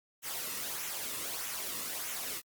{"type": "noise with flanger", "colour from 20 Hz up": "white", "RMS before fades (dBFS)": -38, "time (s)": [0.22, 2.42], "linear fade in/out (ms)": 50, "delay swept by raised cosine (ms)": [0.21, 1.31], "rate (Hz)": 1.6, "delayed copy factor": -0.5, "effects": ["Opus 48 kbps"]}